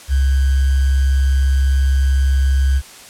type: tone with sample-and-hold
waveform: sine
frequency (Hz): 67.4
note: C#2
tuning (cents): -48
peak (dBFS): -11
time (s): 0.08-2.82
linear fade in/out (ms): 50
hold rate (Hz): 1575
effects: white hiss -39 dBFS RMS until 3.09 s + low-pass 10000 Hz 12 dB/octave